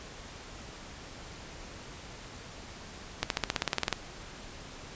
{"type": "accelerating click train", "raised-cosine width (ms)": 0.2, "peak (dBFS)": -9, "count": 13, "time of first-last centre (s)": [3.23, 3.927], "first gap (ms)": 72, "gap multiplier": 0.96, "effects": ["pink hiss -46 dBFS RMS until 4.95 s", "resampled to 16000 Hz"]}